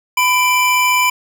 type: tone pair together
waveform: square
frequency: 1001.3 / 2348 Hz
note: B5 / D7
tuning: +24 / -1 cents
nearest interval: octave + minor third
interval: 1475 cents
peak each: -15 dBFS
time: 0.17-1.1 s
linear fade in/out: 5 ms
effects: none